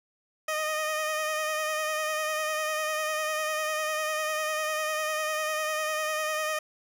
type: tone with vibrato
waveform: 15% pulse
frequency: 619 Hz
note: D#5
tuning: 9 cents flat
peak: -21 dBFS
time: 0.48-6.59 s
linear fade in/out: 5 ms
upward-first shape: sine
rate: 10 Hz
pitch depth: 26 cents each way
effects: none